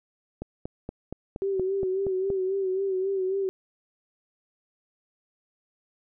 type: click train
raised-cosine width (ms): 2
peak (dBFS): -20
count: 9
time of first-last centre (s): 0.42-2.302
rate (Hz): 4.25
type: tone with vibrato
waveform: sine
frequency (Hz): 382.8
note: G4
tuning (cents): -41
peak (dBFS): -24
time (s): 1.42-3.49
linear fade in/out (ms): 0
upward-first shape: sine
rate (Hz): 3.7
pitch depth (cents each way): 53
effects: none